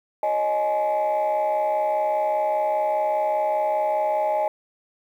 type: tone cluster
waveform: sine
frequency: 553 / 618 / 842 Hz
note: C#5 / D#5 / G#5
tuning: -4 / -12 / +24 cents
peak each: -30 / -21 / -21 dBFS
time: 0.23-4.48 s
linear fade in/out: 2 ms
effects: tanh soft clip ceiling -16 dBFS + 9-bit